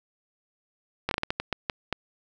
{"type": "slowing click train", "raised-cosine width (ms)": 0.3, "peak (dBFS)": -10, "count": 10, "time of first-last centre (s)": [1.09, 1.927], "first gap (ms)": 22, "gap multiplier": 1.34, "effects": []}